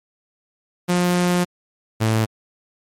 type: tone pair in turn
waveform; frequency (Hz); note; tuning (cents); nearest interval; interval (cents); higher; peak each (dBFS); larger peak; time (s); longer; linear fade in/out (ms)
sawtooth; 177.6 / 110.88; F3 / A2; +29 / +14; minor sixth; 815; first; -12; neither; 0.88-1.45 / 2-2.26; first; 20
effects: MP3 64 kbps